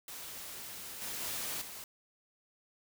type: noise with level steps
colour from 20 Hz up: white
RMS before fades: -45 / -40 / -38 / -46 dBFS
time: 0.08-1.84 s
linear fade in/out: 2 ms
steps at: 1.01 / 1.2 / 1.61 s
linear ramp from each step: 10 ms
effects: none